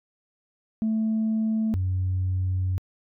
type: tone pair in turn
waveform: sine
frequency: 220 / 92.68 Hz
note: A3 / F#2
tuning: 0 / +3 cents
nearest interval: octave + minor third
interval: 1497 cents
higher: first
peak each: -20 / -21 dBFS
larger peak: first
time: 0.82-1.74 / 1.74-2.78 s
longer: second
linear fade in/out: 0 ms
effects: tanh soft clip ceiling -19 dBFS